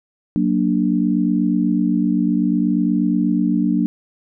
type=chord; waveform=sine; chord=Gb augmented; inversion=none; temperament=equal; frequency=185 / 233.1 / 293.7 Hz; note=Gb3 / Bb3 / D4; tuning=0 / 0 / 0 cents; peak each=-19 dBFS; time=0.36-3.86 s; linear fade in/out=0 ms; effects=none